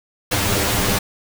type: noise with comb filter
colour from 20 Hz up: pink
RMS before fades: -19 dBFS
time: 0.31-0.99 s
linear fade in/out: 10 ms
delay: 10 ms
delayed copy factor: +0.95
effects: none